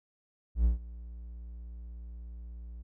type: tone with ADSR envelope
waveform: triangle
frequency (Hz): 58.27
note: A#1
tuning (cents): 0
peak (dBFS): -18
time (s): 0.55-2.83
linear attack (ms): 100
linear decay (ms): 130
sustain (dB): -21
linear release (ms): 17
effects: none